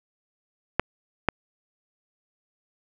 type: clicks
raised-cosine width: 0.5 ms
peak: -4 dBFS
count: 2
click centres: 0.796 / 1.287 s
effects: none